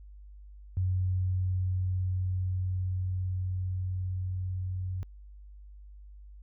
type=tone with level ramp; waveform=sine; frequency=92.4 Hz; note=F#2; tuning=2 cents flat; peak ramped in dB=-25 to -31 dBFS; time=0.77-5.03 s; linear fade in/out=0 ms; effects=added 50 Hz sine -46 dBFS peak until 6.42 s